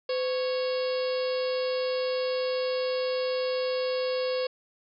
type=harmonic tone with a mistuned harmonic; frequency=553 Hz; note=C#5; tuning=4 cents flat; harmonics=1 / 2 / 3 / 4 / 5 / 6 / 7 / 8 / 9; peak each=-26 / -40 / -44 / -45 / -42 / -44 / -47 / -40 / -44 dBFS; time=0.09-4.47 s; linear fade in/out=5 ms; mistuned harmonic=1; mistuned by=-140 cents; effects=none